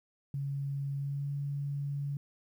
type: tone with pitch glide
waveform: sine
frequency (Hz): 139.6 to 141.96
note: C#3 to C#3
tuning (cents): +13 to +42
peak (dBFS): -32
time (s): 0.34-2.17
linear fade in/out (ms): 2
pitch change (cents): +29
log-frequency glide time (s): 0.97-1.29
effects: 11-bit